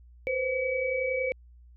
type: tone cluster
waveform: sine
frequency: 490.3 / 521 / 2281 Hz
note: B4 / C5 / C#7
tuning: -13 / -7 / +49 cents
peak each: -35 / -28 / -31 dBFS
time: 0.27-1.32 s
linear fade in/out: 0 ms
effects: added 60 Hz sine -50 dBFS peak until 1.76 s